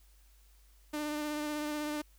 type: tone with vibrato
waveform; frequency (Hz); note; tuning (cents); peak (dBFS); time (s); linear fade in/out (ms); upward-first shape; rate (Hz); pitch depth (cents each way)
sawtooth; 299.3; D4; +33; -30; 0.93-2.02; 10; triangle; 16; 24
effects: added 50 Hz sine -59 dBFS peak until 2.18 s + white hiss -68 dBFS RMS until 2.18 s